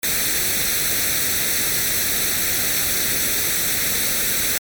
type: noise with comb filter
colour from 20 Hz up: white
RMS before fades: -20 dBFS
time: 0.03-4.58 s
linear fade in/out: 2 ms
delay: 0.5 ms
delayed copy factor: +0.7
effects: MP3 96 kbps